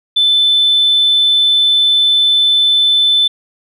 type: tone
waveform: sine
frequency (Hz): 3520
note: A7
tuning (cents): 0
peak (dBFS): -7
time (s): 0.16-3.28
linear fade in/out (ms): 10
effects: tanh soft clip ceiling -3 dBFS